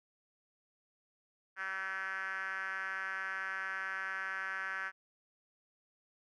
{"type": "tone with band-pass filter", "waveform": "5% pulse", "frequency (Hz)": 191.1, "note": "G3", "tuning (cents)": -44, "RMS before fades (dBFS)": -39, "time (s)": [1.56, 4.92], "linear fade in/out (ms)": 50, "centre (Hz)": 1600, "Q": 4.9, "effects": []}